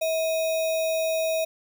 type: tone with sample-and-hold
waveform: sine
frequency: 644 Hz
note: E5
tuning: 41 cents flat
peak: -22 dBFS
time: 0.01-1.45 s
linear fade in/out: 10 ms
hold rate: 3150 Hz
effects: none